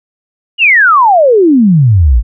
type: exponential sweep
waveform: sine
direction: down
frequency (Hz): 2960 to 50.4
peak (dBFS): -3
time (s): 0.58-2.23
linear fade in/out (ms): 50
effects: none